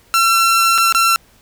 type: tone with dropouts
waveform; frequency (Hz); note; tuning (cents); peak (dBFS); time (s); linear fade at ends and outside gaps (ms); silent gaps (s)
sawtooth; 1352; E6; +43; -7; 0.14-1.16; 0; 0.779-0.783 / 0.924-0.948
effects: pink hiss -51 dBFS RMS until 1.41 s